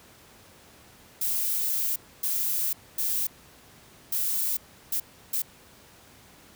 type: noise bursts at uneven times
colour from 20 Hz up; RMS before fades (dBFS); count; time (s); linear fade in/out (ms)
violet; -27; 6; 1.21-1.96 / 2.23-2.73 / 2.98-3.27 / 4.12-4.57 / 4.92-5 / 5.33-5.42; 5
effects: pink hiss -53 dBFS RMS until 6.55 s + high-pass 60 Hz 12 dB/octave